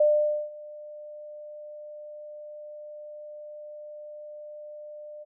sine tone with ADSR envelope, 599 Hz, D5, 34 cents sharp, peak -16 dBFS, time 0-5.25 s, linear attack 6 ms, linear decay 490 ms, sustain -23 dB, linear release 27 ms, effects none

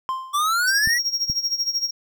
triangle tone with exponential decay, 1046.5 Hz, C6, in tune, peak -18 dBFS, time 0.09-0.55 s, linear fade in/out 0 ms, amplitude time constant 100 ms
square exponential sweep, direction up, 1138 to 1975.5 Hz, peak -19 dBFS, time 0.33-0.99 s, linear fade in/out 20 ms
triangle tone with tremolo, 5588 Hz, F8, in tune, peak -17 dBFS, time 0.67-1.91 s, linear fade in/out 10 ms, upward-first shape sine, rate 13 Hz, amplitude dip 80%
clicks, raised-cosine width 5 ms, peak -18 dBFS, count 2, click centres 0.874 / 1.299 s
effects none

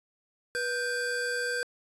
square tone pair together, 487.9 / 1568 Hz, B4 / G6, -21 / 0 cents, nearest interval octave + minor sixth, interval 2021 cents, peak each -34 / -31 dBFS, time 0.55-1.63 s, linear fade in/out 0 ms, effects resampled to 24000 Hz

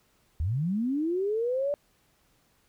sine linear sweep, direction up, 69.4 to 587.3 Hz, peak -25 dBFS, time 0.4-1.74 s, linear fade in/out 0 ms, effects pink hiss -67 dBFS RMS until 2.68 s

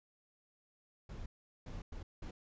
brown noise bursts at uneven times, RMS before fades -45 dBFS, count 4, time 1.09-1.26 / 1.66-1.82 / 1.92-2.03 / 2.22-2.31 s, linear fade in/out 5 ms, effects resampled to 16000 Hz

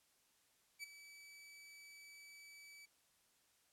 sawtooth tone with ADSR envelope, 2296 Hz, D7, 40 cents flat, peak -40 dBFS, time 0.79-2.86 s, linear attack 44 ms, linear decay 12 ms, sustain -13 dB, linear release 13 ms, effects white hiss -75 dBFS RMS until 3.72 s + low-pass 12000 Hz 12 dB/octave

